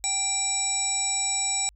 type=harmonic tone; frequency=784 Hz; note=G5; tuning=in tune; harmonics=1 / 3 / 5 / 7 / 9 / 10; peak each=-35 / -34 / -34 / -36 / -37 / -25 dBFS; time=0.04-1.69 s; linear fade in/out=0 ms; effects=added 50 Hz sine -53 dBFS peak until 1.75 s